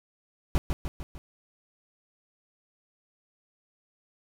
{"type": "noise with echo", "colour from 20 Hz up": "brown", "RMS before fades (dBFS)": -21, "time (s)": [0.55, 0.58], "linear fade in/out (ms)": 0, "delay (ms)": 150, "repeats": 4, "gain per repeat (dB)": -5, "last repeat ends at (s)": 1.18, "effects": []}